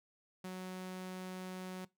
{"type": "tone", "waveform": "sawtooth", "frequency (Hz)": 185, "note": "F#3", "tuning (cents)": 0, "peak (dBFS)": -38, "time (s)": [0.44, 1.85], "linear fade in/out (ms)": 5, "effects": ["noise-tail reverb RT60 0.2 s tail -21 dB re dry"]}